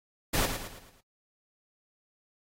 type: noise with echo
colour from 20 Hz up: pink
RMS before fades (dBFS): -27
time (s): 0.33-0.46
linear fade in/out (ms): 10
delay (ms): 110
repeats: 5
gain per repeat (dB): -7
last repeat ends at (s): 1.01
effects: AAC 48 kbps